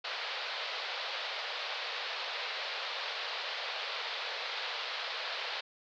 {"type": "band-pass noise", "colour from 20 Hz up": "white", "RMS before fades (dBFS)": -38, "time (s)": [0.04, 5.61], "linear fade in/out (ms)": 10, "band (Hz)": [460, 4500], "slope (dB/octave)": 48, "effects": []}